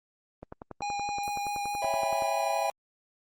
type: click train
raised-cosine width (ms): 1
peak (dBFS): -25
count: 20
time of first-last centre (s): 0.43-2.222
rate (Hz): 10.6
type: tone with vibrato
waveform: square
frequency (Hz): 816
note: G#5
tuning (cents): -31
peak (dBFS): -31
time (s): 0.82-2.7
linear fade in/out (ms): 0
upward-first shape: sine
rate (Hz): 4.7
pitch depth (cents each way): 10
type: chord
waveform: triangle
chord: C# half-diminished seventh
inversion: none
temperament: equal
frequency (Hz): 554.4 / 659.3 / 784 / 987.8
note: C#5 / E5 / G5 / B5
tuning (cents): 0 / 0 / 0 / 0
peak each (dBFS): -34 / -29 / -32 / -34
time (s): 1.82-2.7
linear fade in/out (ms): 2
effects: Opus 24 kbps